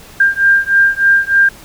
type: beating tone pair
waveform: sine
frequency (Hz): 1594 / 1597.3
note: G6 / G6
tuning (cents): +28 / +32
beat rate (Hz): 3.3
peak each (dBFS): -11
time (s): 0.2-1.49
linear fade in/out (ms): 5
effects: pink hiss -38 dBFS RMS until 1.64 s